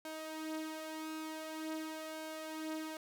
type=tone with flanger; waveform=sawtooth; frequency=314.8 Hz; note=D#4; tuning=20 cents sharp; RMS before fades=-43 dBFS; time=0.05-2.97 s; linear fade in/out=2 ms; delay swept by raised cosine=1.3 to 5.6 ms; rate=0.46 Hz; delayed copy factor=+0.55; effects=none